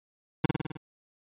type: tone with echo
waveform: 25% pulse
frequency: 155.56 Hz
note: D#3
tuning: in tune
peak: -16 dBFS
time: 0.44-0.46 s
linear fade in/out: 5 ms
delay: 52 ms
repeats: 6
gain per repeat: -3 dB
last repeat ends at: 0.772 s
effects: resampled to 8000 Hz